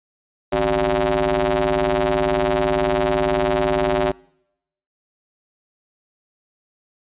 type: ring-modulated tone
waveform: sawtooth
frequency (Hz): 110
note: A2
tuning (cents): 0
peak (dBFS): -10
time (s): 0.52-4.12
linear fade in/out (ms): 10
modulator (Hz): 486
effects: noise-tail reverb RT60 0.8 s tail -25 dB re dry + resampled to 8000 Hz